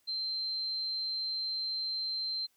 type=tone; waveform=sine; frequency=4126 Hz; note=C8; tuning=25 cents flat; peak=-32 dBFS; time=0.07-2.47 s; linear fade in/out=20 ms; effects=white hiss -72 dBFS RMS until 2.56 s